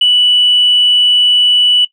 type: tone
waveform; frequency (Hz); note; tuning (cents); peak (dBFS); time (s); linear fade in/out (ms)
sine; 2960; F#7; 0; -5; 0.01-1.85; 5
effects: noise-tail reverb RT60 0.1 s tail -18 dB re dry + tanh soft clip ceiling -1 dBFS